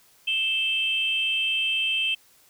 sine tone pair together, 2637 / 3136 Hz, E7 / G7, 0 / 0 cents, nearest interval minor third, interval 300 cents, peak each -24 dBFS, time 0.27-2.15 s, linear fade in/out 10 ms, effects tanh soft clip ceiling -15 dBFS + white hiss -58 dBFS RMS until 2.49 s

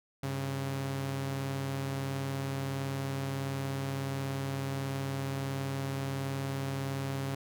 sawtooth tone pair together, 98 / 136.27 Hz, G2 / C#3, 0 / -29 cents, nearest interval tritone, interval 571 cents, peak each -38 / -29 dBFS, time 0.23-7.35 s, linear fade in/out 5 ms, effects none

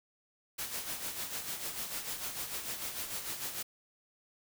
white noise with tremolo, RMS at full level -37 dBFS, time 0.58-3.63 s, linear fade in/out 10 ms, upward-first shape sine, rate 6.7 Hz, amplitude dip 55%, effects none

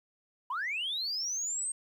sine linear sweep, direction up, 932.3 to 8500 Hz, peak -30 dBFS, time 0.5-1.72 s, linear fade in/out 5 ms, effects tanh soft clip ceiling -28 dBFS + 11-bit

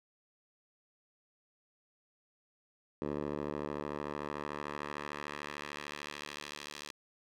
10% pulse tone with band-pass filter sweep, 73.42 Hz, D2, in tune, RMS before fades -41 dBFS, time 3.02-6.91 s, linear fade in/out 0 ms, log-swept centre 440 to 4400 Hz, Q 0.86, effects none

